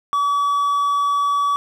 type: tone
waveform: triangle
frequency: 1142 Hz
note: D6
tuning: 49 cents flat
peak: -14 dBFS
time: 0.13-1.56 s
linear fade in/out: 0 ms
effects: none